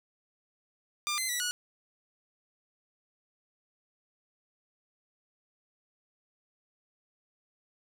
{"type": "tone with pitch steps", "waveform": "10% pulse", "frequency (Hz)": [1196, 2059, 1951, 1459], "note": ["D6", "C7", "B6", "F#6"], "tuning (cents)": [31, -28, -22, -25], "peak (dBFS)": -21, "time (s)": [1.07, 1.51], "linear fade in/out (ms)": 0, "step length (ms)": 110, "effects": []}